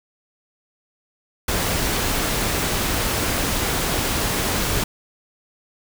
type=noise; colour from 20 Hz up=pink; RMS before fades=-22 dBFS; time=1.48-4.84 s; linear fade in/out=5 ms; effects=none